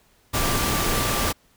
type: tone in noise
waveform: sine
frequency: 1174 Hz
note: D6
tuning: 1 cent flat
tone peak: -30 dBFS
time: 0.33-1.33 s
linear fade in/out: 20 ms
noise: pink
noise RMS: -23 dBFS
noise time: 0.33-1.33 s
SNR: -10 dB
effects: pink hiss -60 dBFS RMS until 1.56 s